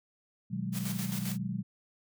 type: chord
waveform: sine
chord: G# minor seventh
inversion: first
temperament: equal with one note detuned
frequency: 123.47 / 155.56 / 185.85 / 207.7 Hz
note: B2 / D#3 / F#3 / G#3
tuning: 0 / 0 / +8 / 0 cents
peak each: -38 / -41 / -35 / -38 dBFS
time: 0.5-1.63 s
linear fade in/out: 20 ms
type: noise with tremolo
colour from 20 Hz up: white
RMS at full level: -39 dBFS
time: 0.72-1.38 s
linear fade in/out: 50 ms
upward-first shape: square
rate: 7.5 Hz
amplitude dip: 50%
effects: none